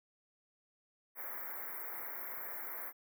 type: band-stop noise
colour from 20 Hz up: white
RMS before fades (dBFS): -43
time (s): 1.15-2.93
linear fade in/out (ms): 50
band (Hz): 2200 to 12000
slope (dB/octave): 96
effects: high-pass 400 Hz 12 dB/octave

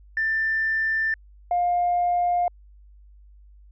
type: tone pair in turn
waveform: sine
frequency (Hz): 1780 / 706.4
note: A6 / F5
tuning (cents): +20 / +20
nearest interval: octave + major third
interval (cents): 1600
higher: first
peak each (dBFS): -20 / -18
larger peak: second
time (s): 0.17-1.14 / 1.51-2.48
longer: neither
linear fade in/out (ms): 2
effects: tanh soft clip ceiling -15 dBFS + added 50 Hz sine -47 dBFS peak until 3.71 s

